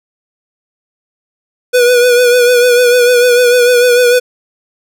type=tone with vibrato; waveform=square; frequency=489.7 Hz; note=B4; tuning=15 cents flat; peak=-6 dBFS; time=1.73-4.2 s; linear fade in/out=20 ms; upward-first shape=triangle; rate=6.7 Hz; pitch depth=46 cents each way; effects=none